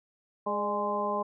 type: harmonic tone with a mistuned harmonic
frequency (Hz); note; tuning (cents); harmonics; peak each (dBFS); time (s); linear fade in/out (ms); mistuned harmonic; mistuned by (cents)
207.4; G#3; -2; 1 / 2 / 3 / 4 / 5; -37 / -35 / -33 / -35 / -31; 0.46-1.23; 10; 3; -47
effects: none